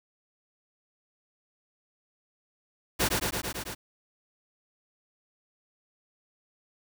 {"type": "noise with echo", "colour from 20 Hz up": "pink", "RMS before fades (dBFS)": -25, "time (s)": [2.99, 3.09], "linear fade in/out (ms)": 20, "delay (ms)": 110, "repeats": 6, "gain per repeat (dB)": -2, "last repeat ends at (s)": 3.75, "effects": []}